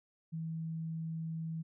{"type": "tone", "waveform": "sine", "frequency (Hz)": 162.1, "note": "E3", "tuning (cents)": -29, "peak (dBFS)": -36, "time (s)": [0.32, 1.63], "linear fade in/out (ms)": 20, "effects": []}